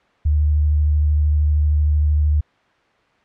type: tone with vibrato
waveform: sine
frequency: 75 Hz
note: D2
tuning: 37 cents sharp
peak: -13 dBFS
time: 0.25-2.41 s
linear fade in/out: 10 ms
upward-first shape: triangle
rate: 13 Hz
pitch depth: 22 cents each way
effects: white hiss -57 dBFS RMS until 3.24 s + low-pass 2000 Hz 12 dB/octave